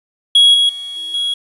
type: tone with level steps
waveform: triangle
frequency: 3322 Hz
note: G#7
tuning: in tune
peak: -4 / -8 / -23 / -21 / -14 dBFS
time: 0.35-1.34 s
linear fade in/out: 5 ms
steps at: 0.54 / 0.69 / 0.96 / 1.14 s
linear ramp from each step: 2 ms
effects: resampled to 24000 Hz + 7-bit